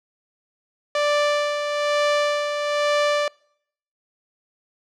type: tone with tremolo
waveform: sawtooth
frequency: 587.3 Hz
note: D5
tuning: in tune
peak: -13 dBFS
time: 0.95-3.28 s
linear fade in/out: 2 ms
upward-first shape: sine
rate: 1.1 Hz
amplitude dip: 50%
effects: noise-tail reverb RT60 0.7 s tail -26 dB re dry + low-pass 5000 Hz 12 dB/octave